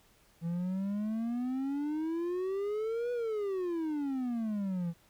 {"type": "exponential two-way sweep", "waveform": "triangle", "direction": "up then down", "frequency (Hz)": [164.81, 491, 164.81], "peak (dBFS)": -29, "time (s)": [0.41, 4.94], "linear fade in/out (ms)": 50, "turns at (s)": 3.12, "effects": ["pink hiss -65 dBFS RMS until 5.09 s"]}